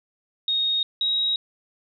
sine tone pair in turn, 3729 / 3810 Hz, A#7 / A#7, 0 / +37 cents, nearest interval unison, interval 37 cents, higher second, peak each -20 / -20 dBFS, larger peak neither, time 0.48-0.83 / 1.01-1.36 s, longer neither, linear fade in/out 2 ms, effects none

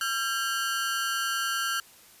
sawtooth ring-modulated tone, 1480 Hz, F#6, in tune, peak -20 dBFS, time 0.01-1.8 s, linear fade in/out 2 ms, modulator 115 Hz, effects white hiss -54 dBFS RMS until 2.2 s + resampled to 32000 Hz

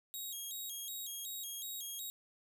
5% pulse tone with vibrato, 3520 Hz, A7, in tune, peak -34 dBFS, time 0.14-2.1 s, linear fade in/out 0 ms, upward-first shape square, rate 2.7 Hz, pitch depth 130 cents each way, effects none

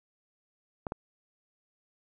clicks, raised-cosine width 1 ms, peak -19 dBFS, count 2, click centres 0.868 / 0.921 s, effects none

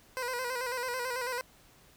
15% pulse tone with vibrato, 498.9 Hz, B4, 17 cents sharp, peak -26 dBFS, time 0.17-1.41 s, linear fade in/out 0 ms, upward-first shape square, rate 9.1 Hz, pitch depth 56 cents each way, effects pink hiss -60 dBFS RMS until 1.96 s

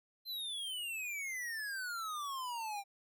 square exponential sweep, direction down, 4144 to 784 Hz, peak -39 dBFS, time 0.25-2.84 s, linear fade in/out 50 ms, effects none

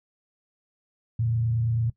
sine tone with frequency modulation, 115.1 Hz, A#2, 22 cents flat, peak -22 dBFS, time 1.19-1.9 s, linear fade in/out 5 ms, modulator 29 Hz, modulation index 0.4, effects noise-tail reverb RT60 0.1 s tail -18 dB re dry

